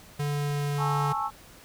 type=tone with pitch glide; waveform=square; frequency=145.3 to 144.3 Hz; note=D3 to D3; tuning=-18 to -30 cents; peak=-27 dBFS; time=0.19-1.13 s; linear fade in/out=10 ms; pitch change=-12 cents; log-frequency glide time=0.32-0.7 s
type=chord; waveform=sine; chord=A major seventh; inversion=third; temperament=just; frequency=825 / 880 / 1100 / 1320 Hz; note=G#5 / A5 / C#6 / E6; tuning=-12 / 0 / -14 / +2 cents; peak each=-32 dBFS; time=0.77-1.31 s; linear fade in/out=50 ms
effects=pink hiss -51 dBFS RMS until 1.64 s